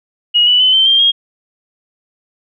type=tone with pitch steps; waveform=sine; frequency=2893 / 2962 / 3033 / 3106 / 3180 / 3257 Hz; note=F#7 / F#7 / F#7 / G7 / G7 / G#7; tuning=-40 / +1 / +42 / -17 / +24 / -34 cents; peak=-7 dBFS; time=0.34-1.12 s; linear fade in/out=20 ms; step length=130 ms; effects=none